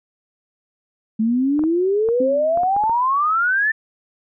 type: exponential sweep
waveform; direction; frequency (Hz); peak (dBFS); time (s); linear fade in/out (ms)
sine; up; 214.8 to 1802; -15; 1.19-3.72; 10
type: clicks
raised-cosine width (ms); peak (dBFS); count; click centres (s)
1; -18; 8; 1.593 / 1.638 / 2.088 / 2.574 / 2.634 / 2.765 / 2.838 / 2.896
type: tone with exponential decay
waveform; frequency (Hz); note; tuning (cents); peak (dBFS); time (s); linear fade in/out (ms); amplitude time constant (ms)
sine; 263.4; C4; +12; -18; 2.2-2.76; 5; 120
effects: none